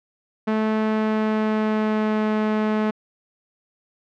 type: tone with pitch glide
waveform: sawtooth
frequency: 217.5 to 214.8 Hz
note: A3 to A3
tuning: -20 to -41 cents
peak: -15 dBFS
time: 0.47-2.91 s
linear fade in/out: 10 ms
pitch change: -21 cents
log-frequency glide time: 0.72-2.27 s
effects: low-pass 2000 Hz 12 dB/octave